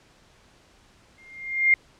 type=tone with exponential growth; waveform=sine; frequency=2115 Hz; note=C7; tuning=18 cents sharp; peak=-12 dBFS; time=1.18-1.74 s; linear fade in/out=2 ms; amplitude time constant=120 ms; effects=pink hiss -57 dBFS RMS until 1.99 s + low-pass 7000 Hz 12 dB/octave